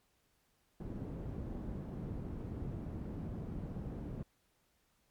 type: low-pass noise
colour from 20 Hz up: white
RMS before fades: -42 dBFS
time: 0.8-4.23 s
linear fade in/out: 5 ms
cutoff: 210 Hz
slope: 12 dB/octave
effects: pink hiss -75 dBFS RMS until 5.1 s + MP3 96 kbps